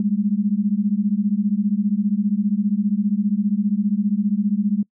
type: beating tone pair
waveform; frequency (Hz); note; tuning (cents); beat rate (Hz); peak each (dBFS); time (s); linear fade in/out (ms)
sine; 198.2 / 213.2; G3 / G#3; +19 / +46; 15; -20; 0-4.83; 2
effects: noise-tail reverb RT60 0.1 s tail -26 dB re dry